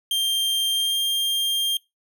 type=tone with pitch glide; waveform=45% pulse; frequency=3178 to 3200 Hz; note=G7 to G7; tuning=+23 to +35 cents; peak=-20 dBFS; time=0.11-1.77 s; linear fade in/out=2 ms; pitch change=+12 cents; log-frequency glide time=0.7-0.97 s; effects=noise-tail reverb RT60 0.2 s tail -22 dB re dry